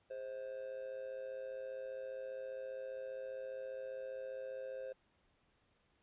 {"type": "tone with amplitude modulation", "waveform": "triangle", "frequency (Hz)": 525, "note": "C5", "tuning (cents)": 6, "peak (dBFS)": -37, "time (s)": [0.1, 4.93], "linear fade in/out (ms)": 10, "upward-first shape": "sine", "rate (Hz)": 115, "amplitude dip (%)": 70, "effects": ["pink hiss -75 dBFS RMS until 6.02 s", "resampled to 8000 Hz"]}